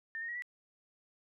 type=tone with pitch steps; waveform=sine; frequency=1799 / 1850.6 / 1903.8 / 1958.4 Hz; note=A6 / A#6 / A#6 / B6; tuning=+38 / -13 / +36 / -15 cents; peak=-37 dBFS; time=0.15-0.422 s; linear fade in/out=0 ms; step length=68 ms; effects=none